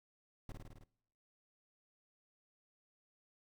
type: noise with echo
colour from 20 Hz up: brown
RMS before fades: -45 dBFS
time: 0.49-0.52 s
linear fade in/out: 2 ms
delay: 53 ms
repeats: 6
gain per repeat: -2 dB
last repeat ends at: 0.838 s
effects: noise-tail reverb RT60 0.7 s tail -22 dB re dry